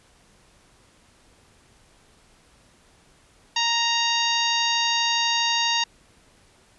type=harmonic tone; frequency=932.3 Hz; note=A#5; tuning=in tune; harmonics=1 / 2 / 3 / 4 / 5 / 6 / 7; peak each=-26 / -29 / -26 / -26 / -28 / -33 / -33 dBFS; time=3.56-5.84 s; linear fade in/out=5 ms; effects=pink hiss -57 dBFS RMS until 6.78 s + resampled to 24000 Hz